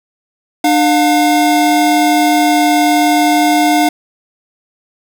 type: tone pair together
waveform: square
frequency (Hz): 299.9 / 712.8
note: D4 / F5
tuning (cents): +36 / +35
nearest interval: octave + minor third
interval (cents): 1499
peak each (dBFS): -12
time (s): 0.64-3.89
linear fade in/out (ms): 5
effects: none